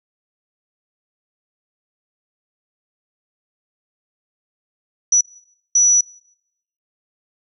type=tone bursts at uneven times; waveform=sine; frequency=5900 Hz; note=F#8; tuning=6 cents flat; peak=-10 dBFS; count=2; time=5.12-5.21 / 5.75-6.01 s; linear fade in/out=5 ms; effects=noise-tail reverb RT60 0.8 s tail -23 dB re dry